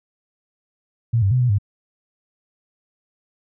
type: tone with pitch steps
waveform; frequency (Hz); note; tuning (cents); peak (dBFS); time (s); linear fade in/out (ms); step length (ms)
sine; 116.1 / 97.8 / 126.8 / 123.8 / 101.3; A#2 / G2 / B2 / B2 / G#2; -7 / -4 / +46 / +5 / -43; -14; 1.13-1.585; 10; 91
effects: none